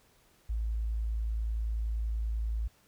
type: tone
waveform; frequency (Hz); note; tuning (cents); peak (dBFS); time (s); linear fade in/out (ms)
sine; 55.2; A1; +6; -29; 0.49-2.68; 10
effects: pink hiss -65 dBFS RMS until 2.87 s